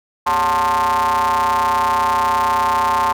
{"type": "ring-modulated tone", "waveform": "square", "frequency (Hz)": 82.41, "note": "E2", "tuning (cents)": 0, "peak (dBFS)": -12, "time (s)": [0.26, 3.13], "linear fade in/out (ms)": 10, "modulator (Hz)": 973, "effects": []}